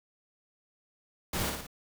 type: noise with echo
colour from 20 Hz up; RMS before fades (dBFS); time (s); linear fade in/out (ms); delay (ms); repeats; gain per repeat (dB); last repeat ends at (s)
pink; -32; 1.33-1.5; 5; 56; 3; -4; 1.668
effects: none